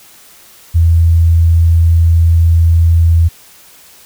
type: tone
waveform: sine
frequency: 83.2 Hz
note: E2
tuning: 17 cents sharp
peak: -5 dBFS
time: 0.74-3.29 s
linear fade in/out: 20 ms
effects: white hiss -41 dBFS RMS until 4.05 s